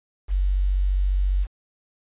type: tone with quantisation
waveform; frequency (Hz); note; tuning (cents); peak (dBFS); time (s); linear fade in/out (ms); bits
sine; 47.33; F#1; +40; -18; 0.28-1.47; 50; 8
effects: resampled to 8000 Hz